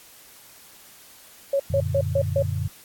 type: tone bursts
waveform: sine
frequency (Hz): 554.4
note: C#5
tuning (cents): 0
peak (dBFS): -18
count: 5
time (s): 1.53-2.425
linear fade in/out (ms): 5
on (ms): 67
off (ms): 140
type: chord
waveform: sine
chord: Gb augmented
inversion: none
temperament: equal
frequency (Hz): 92.5 / 116.54 / 146.83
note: Gb2 / Bb2 / D3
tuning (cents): 0 / 0 / 0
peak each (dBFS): -26 / -29 / -29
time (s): 1.7-2.68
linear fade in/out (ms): 5
effects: white hiss -49 dBFS RMS until 2.84 s + AAC 64 kbps